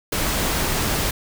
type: noise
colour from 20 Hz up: pink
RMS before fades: -22 dBFS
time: 0.12-1.11 s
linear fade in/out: 5 ms
effects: none